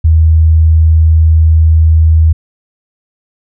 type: tone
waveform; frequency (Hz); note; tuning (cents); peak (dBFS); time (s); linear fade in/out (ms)
sine; 79.9; D#2; +47; -3; 0.04-2.33; 10
effects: none